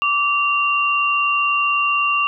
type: tone pair together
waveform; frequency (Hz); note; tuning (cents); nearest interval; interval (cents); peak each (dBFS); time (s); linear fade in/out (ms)
sine; 1163.8 / 2768; D6 / F7; -16 / -16; octave + minor third; 1500; -18; 0.02-2.27; 0
effects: none